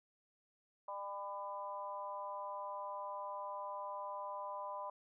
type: harmonic tone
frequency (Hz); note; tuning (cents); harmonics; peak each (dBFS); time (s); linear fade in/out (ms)
200; G3; +35; 3 / 4 / 5 / 6; -47 / -50 / -43 / -55; 0.88-4.9; 5
effects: none